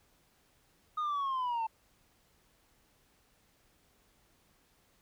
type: linear sweep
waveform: sine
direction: down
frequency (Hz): 1244.5 to 880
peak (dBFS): -28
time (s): 0.97-1.67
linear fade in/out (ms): 10
effects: tanh soft clip ceiling -30 dBFS + pink hiss -69 dBFS RMS until 5.01 s